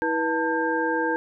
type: tone cluster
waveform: sine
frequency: 324.1 / 485.8 / 894 / 1595 Hz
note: E4 / B4 / A5 / G6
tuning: -29 / -29 / +27 / +30 cents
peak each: -27 dBFS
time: 0.02-1.16 s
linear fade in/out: 0 ms
effects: none